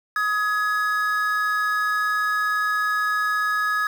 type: tone pair together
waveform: triangle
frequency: 1259 / 1680.6 Hz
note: D#6 / G#6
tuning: +20 / +20 cents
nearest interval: perfect fourth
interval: 500 cents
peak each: -21 / -21 dBFS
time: 0.16-3.87 s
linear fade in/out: 2 ms
effects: 7-bit